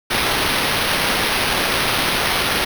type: noise with sample-and-hold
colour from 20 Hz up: blue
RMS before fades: -19 dBFS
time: 0.1-2.65 s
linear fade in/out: 10 ms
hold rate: 7350 Hz
effects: none